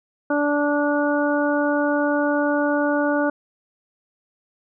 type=harmonic tone; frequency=291.4 Hz; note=D4; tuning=13 cents flat; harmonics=1 / 2 / 3 / 4 / 5; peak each=-21 / -22 / -28 / -31 / -26 dBFS; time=0.3-3.3 s; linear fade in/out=5 ms; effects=none